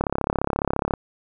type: click train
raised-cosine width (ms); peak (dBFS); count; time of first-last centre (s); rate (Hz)
1; -7; 33; 0.01-0.938; 34.5
effects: none